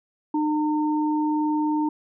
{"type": "tone pair together", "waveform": "sine", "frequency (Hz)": [303.9, 910.7], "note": ["D#4", "A#5"], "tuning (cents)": [-41, -41], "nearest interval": "octave + perfect fifth", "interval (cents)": 1900, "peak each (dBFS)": [-21, -27], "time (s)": [0.34, 1.89], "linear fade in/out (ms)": 5, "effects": []}